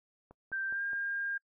click train, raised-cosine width 1 ms, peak -38 dBFS, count 4, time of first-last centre 0.31-0.932 s, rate 4.82 Hz
sine tone with pitch glide, 1570 to 1608.6 Hz, G6 to G6, +2 to +44 cents, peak -32 dBFS, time 0.52-1.38 s, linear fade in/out 10 ms, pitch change +42 cents, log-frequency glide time 0.69-0.82 s
effects noise-tail reverb RT60 0.1 s tail -26 dB re dry

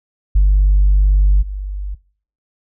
sine tone with level steps, 49 Hz, G1, in tune, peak -6 / -20 dBFS, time 0.35-1.95 s, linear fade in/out 10 ms, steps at 1.41 s, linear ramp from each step 20 ms, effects noise-tail reverb RT60 0.5 s tail -23 dB re dry + tanh soft clip ceiling -5 dBFS

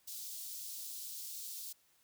white high-pass noise, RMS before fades -45 dBFS, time 0.07-1.73 s, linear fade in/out 10 ms, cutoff 3900 Hz, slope 24 dB/octave, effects white hiss -71 dBFS RMS until 2.03 s

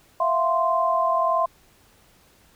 sine tone cluster, 664 / 705 / 1043 Hz, E5 / F5 / C6, +12 / +16 / -6 cents, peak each -23 / -26 / -21 dBFS, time 0.2-1.46 s, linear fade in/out 5 ms, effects pink hiss -57 dBFS RMS until 2.55 s

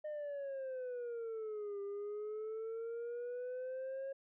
sine exponential two-way sweep, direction down then up, 612 to 398.9 to 546 Hz, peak -37 dBFS, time 0.04-4.13 s, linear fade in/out 10 ms, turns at 1.81 s, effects tanh soft clip ceiling -39 dBFS

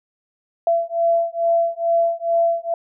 sine beating tone pair, 673 / 675.3 Hz, E5 / E5, +36 / +42 cents, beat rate 2.3 Hz, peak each -19 dBFS, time 0.67-2.74 s, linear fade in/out 2 ms, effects none

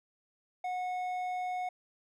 sine tone with hard clipping, 730 Hz, F#5, 24 cents flat, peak -34 dBFS, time 0.64-1.69 s, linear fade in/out 5 ms, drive 6 dB, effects none

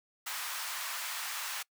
pink high-pass noise, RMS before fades -38 dBFS, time 0.26-1.63 s, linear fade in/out 10 ms, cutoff 950 Hz, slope 24 dB/octave, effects noise-tail reverb RT60 0.1 s tail -24 dB re dry

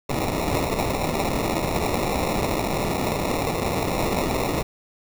blue noise with sample-and-hold, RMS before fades -24 dBFS, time 0.09-4.63 s, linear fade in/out 10 ms, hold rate 1575 Hz, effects none

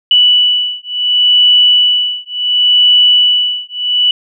sine beating tone pair, 2960 / 2960.7 Hz, F#7 / F#7, 0 / 0 cents, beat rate 0.7 Hz, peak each -10 dBFS, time 0.11-4.11 s, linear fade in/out 2 ms, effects none

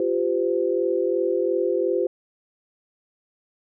sine chord, F suspended second, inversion none, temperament equal with one note detuned, 349.2 / 392 / 511.3 Hz, F4 / G4 / C5, 0 / 0 / -40 cents, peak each -24 dBFS, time 0-2.07 s, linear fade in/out 2 ms, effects none

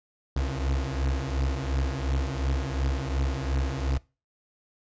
35% pulse beating tone pair, 66 / 68.8 Hz, C2 / C#2, +16 / -12 cents, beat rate 2.8 Hz, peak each -27 dBFS, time 0.36-3.98 s, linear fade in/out 5 ms, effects noise-tail reverb RT60 0.3 s tail -22 dB re dry + resampled to 16000 Hz

